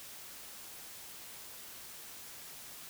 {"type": "silence", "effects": ["white hiss -49 dBFS RMS until 2.89 s"]}